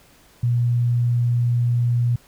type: tone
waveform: sine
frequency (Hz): 120.3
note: B2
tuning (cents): -45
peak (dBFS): -16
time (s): 0.43-2.16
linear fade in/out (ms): 5
effects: pink hiss -53 dBFS RMS until 2.27 s